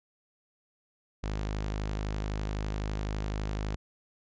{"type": "tone", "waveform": "sawtooth", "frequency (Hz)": 51.91, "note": "G#1", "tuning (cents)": 0, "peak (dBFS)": -27, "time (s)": [1.23, 3.76], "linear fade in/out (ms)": 10, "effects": ["resampled to 16000 Hz"]}